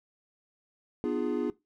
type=chord; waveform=triangle; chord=B diminished seventh; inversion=none; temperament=equal with one note detuned; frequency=246.9 / 300.7 / 349.2 / 415.3 Hz; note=B3 / D4 / F4 / Ab4; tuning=0 / +41 / 0 / 0 cents; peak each=-31 dBFS; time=1.04-1.5 s; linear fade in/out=0 ms; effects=noise-tail reverb RT60 0.2 s tail -19 dB re dry